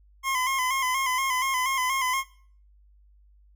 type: tone with vibrato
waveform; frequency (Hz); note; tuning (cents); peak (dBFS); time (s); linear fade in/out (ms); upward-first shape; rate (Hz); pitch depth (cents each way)
25% pulse; 1043; C6; -6; -20; 0.23-2.24; 50; square; 4.2; 50
effects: noise-tail reverb RT60 0.5 s tail -19 dB re dry + added 50 Hz sine -54 dBFS peak until 3.55 s